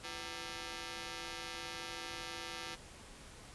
5% pulse ring-modulated tone, 420 Hz, G#4, 19 cents sharp, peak -28 dBFS, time 0.03-2.76 s, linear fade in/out 20 ms, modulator 80.1 Hz, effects pink hiss -54 dBFS RMS until 3.54 s + resampled to 24000 Hz

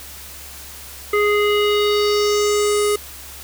square tone with low-pass filter sweep, 415.3 Hz, G#4, in tune, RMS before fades -17 dBFS, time 1.13-2.96 s, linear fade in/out 5 ms, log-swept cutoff 1900 to 11000 Hz, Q 2.9, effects added 69 Hz sine -42 dBFS peak until 3.43 s + white hiss -37 dBFS RMS until 3.43 s

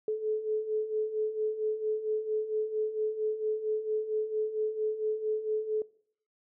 sine beating tone pair, 428.6 / 433 Hz, A4 / A4, -45 / -28 cents, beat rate 4.4 Hz, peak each -35 / -30 dBFS, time 0.08-5.82 s, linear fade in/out 2 ms, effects noise-tail reverb RT60 0.6 s tail -21 dB re dry

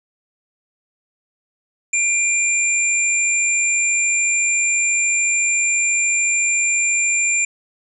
sine tone pair together, 2381 / 7247 Hz, D7 / A#8, +23 / -50 cents, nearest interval octave + perfect fifth, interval 1927 cents, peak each -18 dBFS, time 1.93-7.45 s, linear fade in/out 5 ms, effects none

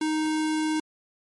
square tone, 311.1 Hz, D#4, in tune, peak -24 dBFS, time 0.01-0.8 s, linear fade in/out 5 ms, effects MP3 48 kbps

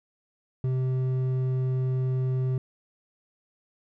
sine tone with hard clipping, 129.3 Hz, C3, 20 cents flat, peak -25 dBFS, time 0.64-2.58 s, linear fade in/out 2 ms, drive 6 dB, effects none

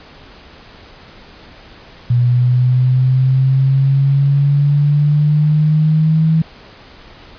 sine exponential sweep, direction up, 121.3 to 161 Hz, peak -9 dBFS, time 2.1-6.42 s, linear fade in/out 5 ms, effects pink hiss -40 dBFS RMS until 7.38 s + resampled to 11025 Hz

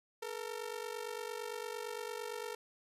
sawtooth ring-modulated tone, 454.4 Hz, A#4, 44 cents flat, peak -33 dBFS, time 0.22-2.55 s, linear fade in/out 5 ms, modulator 24.4 Hz, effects resampled to 32000 Hz

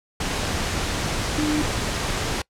sine tone in noise, 301.9 Hz, D4, 48 cents sharp, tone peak -20 dBFS, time 1.38-1.62 s, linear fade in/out 5 ms, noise pink, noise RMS -25 dBFS, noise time 0.2-2.42 s, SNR +2 dB, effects noise-tail reverb RT60 0.1 s tail -24 dB re dry + low-pass 8000 Hz 12 dB/octave

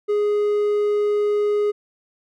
triangle tone, 415.3 Hz, G#4, in tune, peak -15 dBFS, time 0.08-1.72 s, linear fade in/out 20 ms, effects none

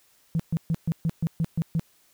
sine tone bursts, 163.5 Hz, E3, 14 cents flat, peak -20 dBFS, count 9, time 0.35-1.795 s, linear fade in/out 0 ms, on 45 ms, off 130 ms, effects tanh soft clip ceiling -17 dBFS + white hiss -62 dBFS RMS until 2.13 s

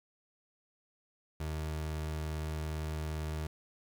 30% pulse tone, 77.6 Hz, D#2, 4 cents flat, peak -32 dBFS, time 1.4-3.47 s, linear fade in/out 5 ms, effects 10-bit

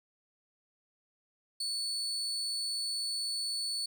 35% pulse tone, 4444 Hz, C#8, 4 cents sharp, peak -31 dBFS, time 1.6-3.86 s, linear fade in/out 5 ms, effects none

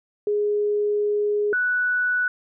sine tone pair in turn, 415.3 / 1480 Hz, G#4 / F#6, 0 / 0 cents, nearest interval octave + minor seventh, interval 2200 cents, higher second, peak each -19 dBFS, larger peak neither, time 0.27-1.53 / 1.53-2.28 s, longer first, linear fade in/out 2 ms, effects none

